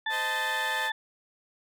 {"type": "harmonic tone", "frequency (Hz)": 880, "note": "A5", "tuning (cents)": 0, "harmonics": [1, 2, 4], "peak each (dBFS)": [-33, -29, -35], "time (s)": [0.06, 0.92], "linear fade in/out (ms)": 5}
{"type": "chord", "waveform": "10% pulse", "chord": "A diminished", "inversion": "first", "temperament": "equal with one note detuned", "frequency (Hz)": [515.7, 622.3, 880], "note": ["C5", "Eb5", "A5"], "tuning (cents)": [-25, 0, 0], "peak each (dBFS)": [-28, -28, -34], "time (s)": [0.09, 0.91], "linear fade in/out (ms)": 50}
{"effects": []}